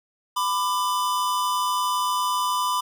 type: tone pair together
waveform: square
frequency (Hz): 999 / 1186.7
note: B5 / D6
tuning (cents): +20 / +18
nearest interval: minor third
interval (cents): 298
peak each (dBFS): -24 / -27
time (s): 0.36-2.81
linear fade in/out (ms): 10
effects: none